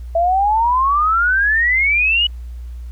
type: exponential sweep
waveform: sine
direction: up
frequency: 659.3 to 2960 Hz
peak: -12 dBFS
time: 0.15-2.27 s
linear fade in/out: 5 ms
effects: added 60 Hz sine -27 dBFS peak until 2.91 s + pink hiss -55 dBFS RMS until 2.91 s